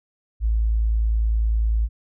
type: tone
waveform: sine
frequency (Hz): 55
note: A1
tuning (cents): 0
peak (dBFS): -17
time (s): 0.4-1.89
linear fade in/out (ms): 50
effects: none